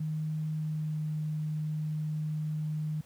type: tone with pitch glide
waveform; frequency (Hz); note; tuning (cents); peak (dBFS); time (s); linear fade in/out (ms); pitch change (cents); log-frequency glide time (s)
sine; 155.3 to 153.78; D#3 to D#3; -3 to -20; -30; 0-3.01; 5; -17; 0.57-1.01
effects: pink hiss -60 dBFS RMS until 3.05 s + high-pass 60 Hz 12 dB/octave